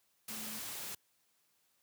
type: tone in noise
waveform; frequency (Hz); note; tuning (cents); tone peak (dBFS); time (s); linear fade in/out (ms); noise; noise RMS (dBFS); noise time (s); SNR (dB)
sine; 217.7; A3; -18; -49; 0.3-0.59; 5; white; -43; 0.28-0.95; -9
effects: white hiss -75 dBFS RMS until 1.82 s + high-pass 80 Hz 12 dB/octave